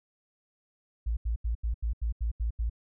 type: tone bursts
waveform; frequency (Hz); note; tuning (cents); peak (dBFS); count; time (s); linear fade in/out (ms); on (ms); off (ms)
sine; 56.6; A1; +50; -26; 9; 1.06-2.698; 10; 110; 81
effects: none